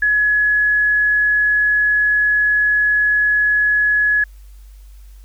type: tone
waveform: sine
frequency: 1691 Hz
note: G#6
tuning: 31 cents sharp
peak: -12 dBFS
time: 0.02-4.24 s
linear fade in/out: 5 ms
effects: added 49 Hz sine -37 dBFS peak until 5.24 s + white hiss -56 dBFS RMS until 5.24 s